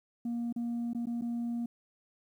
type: tone with dropouts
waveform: sine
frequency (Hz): 236.2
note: A#3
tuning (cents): +23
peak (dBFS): -29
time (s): 0.25-1.66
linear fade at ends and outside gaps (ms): 5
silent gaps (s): 0.526-0.561 / 0.933-0.948 / 1.057-1.069 / 1.212-1.22
effects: tanh soft clip ceiling -30 dBFS + 11-bit